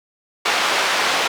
pink band-pass noise, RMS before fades -19 dBFS, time 0.45-1.28 s, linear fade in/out 10 ms, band 700 to 4500 Hz, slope 12 dB/octave, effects none

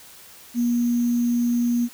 sine tone with sample-and-hold, 239.3 Hz, A#3, 46 cents sharp, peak -18 dBFS, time 0.54-1.89 s, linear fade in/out 50 ms, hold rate 6300 Hz, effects white hiss -46 dBFS RMS until 1.93 s

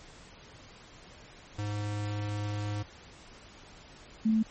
square / sine tone pair in turn, 103.83 / 220 Hz, G#2 / A3, 0 / 0 cents, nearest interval octave + minor second, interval 1300 cents, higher second, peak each -32 / -22 dBFS, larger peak second, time 1.58-2.83 / 4.25-4.43 s, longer first, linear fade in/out 10 ms, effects pink hiss -52 dBFS RMS until 4.5 s + MP3 32 kbps

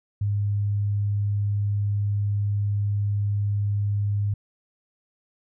sine tone, 102.2 Hz, G#2, 27 cents flat, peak -21 dBFS, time 0.21-4.34 s, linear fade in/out 5 ms, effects none

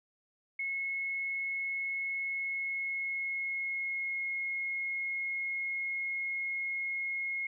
sine tone with pitch glide, 2181 to 2160 Hz, C#7 to C#7, -29 to -45 cents, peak -32 dBFS, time 0.59-7.47 s, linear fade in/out 5 ms, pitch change -16 cents, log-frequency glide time 2.2-4.21 s, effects none

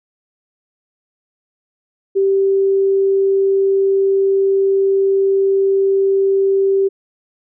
sine tone, 390 Hz, G4, 9 cents flat, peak -11 dBFS, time 2.15-6.89 s, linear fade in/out 20 ms, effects none

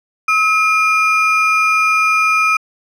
triangle ring-modulated tone, 1849 Hz, A#6, 15 cents flat, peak -6 dBFS, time 0.28-2.57 s, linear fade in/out 5 ms, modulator 563 Hz, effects resampled to 32000 Hz

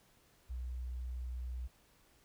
sine tone, 62 Hz, B1, 7 cents sharp, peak -38 dBFS, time 0.49-1.68 s, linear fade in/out 20 ms, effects pink hiss -68 dBFS RMS until 2.24 s

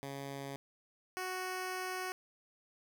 10% pulse tone pair in turn, 138.59 / 370 Hz, C#3 / F#4, 0 / 0 cents, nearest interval octave + perfect fourth, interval 1700 cents, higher second, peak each -33 / -29 dBFS, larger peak second, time 0.03-0.56 / 1.17-2.12 s, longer second, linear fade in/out 0 ms, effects none

